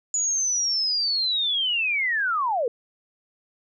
sine linear sweep, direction down, 6930 to 442 Hz, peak -21 dBFS, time 0.14-2.68 s, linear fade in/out 2 ms, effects none

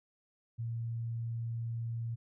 sine tone, 115.7 Hz, A#2, 13 cents flat, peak -34 dBFS, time 0.58-2.16 s, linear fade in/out 20 ms, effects none

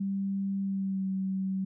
sine tone with pitch glide, 196 to 190.97 Hz, G3 to G3, 0 to -45 cents, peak -28 dBFS, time 0-1.65 s, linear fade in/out 10 ms, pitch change -45 cents, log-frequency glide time 0.61-1.07 s, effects none

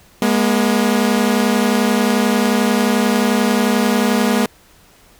sawtooth tone pair together, 207.7 / 239 Hz, G#3 / A#3, 0 / +43 cents, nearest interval major second, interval 243 cents, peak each -12 dBFS, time 0.22-4.46 s, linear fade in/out 2 ms, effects pink hiss -49 dBFS RMS until 5.19 s

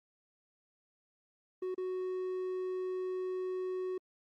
triangle tone with dropouts, 370 Hz, F#4, in tune, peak -32 dBFS, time 1.62-3.98 s, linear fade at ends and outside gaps 5 ms, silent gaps 1.745-1.778 s, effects Opus 32 kbps

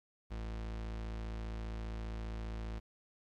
40% pulse tone, 55 Hz, A1, in tune, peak -38 dBFS, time 0.3-2.8 s, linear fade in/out 20 ms, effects low-pass 5000 Hz 12 dB/octave + 12-bit

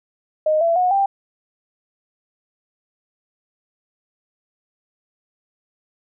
sine tone with pitch steps, 619 / 671.1 / 727.7 / 789 Hz, D#5 / E5 / F#5 / G5, -9 / +31 / -29 / +11 cents, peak -14 dBFS, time 0.46-1.06 s, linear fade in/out 5 ms, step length 150 ms, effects none

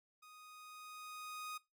sawtooth tone with level ramp, 1244.5 Hz, D#6, in tune, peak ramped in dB -54 to -39 dBFS, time 0.22-1.58 s, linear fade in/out 10 ms, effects noise-tail reverb RT60 0.2 s tail -19 dB re dry

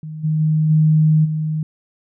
sine tone with level steps, 155.56 Hz, D#3, in tune, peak -27 / -15 / -13 / -10 / -18 dBFS, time 0.03-1.63 s, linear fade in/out 2 ms, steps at 0.23 / 0.39 / 0.69 / 1.24 s, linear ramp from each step 20 ms, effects none

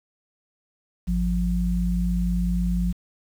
sine tone pair together, 53.02 / 177.1 Hz, G#1 / F3, +37 / +24 cents, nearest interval octave + major sixth, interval 2087 cents, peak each -23 dBFS, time 1.07-2.93 s, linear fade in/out 20 ms, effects 8-bit

